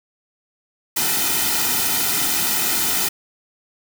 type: noise with comb filter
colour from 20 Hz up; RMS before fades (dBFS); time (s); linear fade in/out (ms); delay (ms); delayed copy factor
white; -20; 0.96-3.09; 10; 1.8; -0.75
effects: none